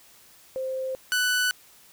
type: tone pair in turn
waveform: sine / sawtooth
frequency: 523.3 / 1490.4 Hz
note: C5 / F#6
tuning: 0 / +12 cents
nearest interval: octave + tritone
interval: 1812 cents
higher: second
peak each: -27 / -18 dBFS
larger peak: second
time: 0.56-0.95 / 1.12-1.51 s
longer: neither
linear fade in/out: 0 ms
effects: white hiss -54 dBFS RMS until 1.92 s